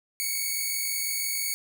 5% pulse tone pair together, 2200 / 2246 Hz, C#7 / C#7, -14 / +22 cents, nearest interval unison, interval 36 cents, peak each -20 dBFS, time 0.2-1.54 s, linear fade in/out 0 ms, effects none

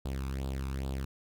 sawtooth tone with flanger, 67 Hz, C2, 42 cents sharp, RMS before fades -35 dBFS, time 0.05-1.05 s, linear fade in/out 5 ms, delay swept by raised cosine 0.24 to 0.83 ms, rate 2.4 Hz, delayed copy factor +0.7, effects none

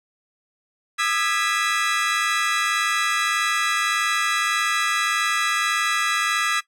30% pulse chord, E major seventh, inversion third, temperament equal with one note detuned, 1216.8 / 1318.5 / 1661.2 / 1975.5 Hz, D#6 / E6 / G#6 / B6, -39 / 0 / 0 / 0 cents, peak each -23 dBFS, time 0.98-6.61 s, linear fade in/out 20 ms, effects noise-tail reverb RT60 0.1 s tail -17 dB re dry + low-pass 10000 Hz 12 dB/octave

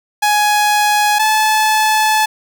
sawtooth tone pair in turn, 836 / 865 Hz, G#5 / A5, +11 / -30 cents, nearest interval minor second, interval 59 cents, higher second, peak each -7 dBFS, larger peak neither, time 0.22-1.19 / 1.19-2.26 s, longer second, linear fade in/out 10 ms, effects none

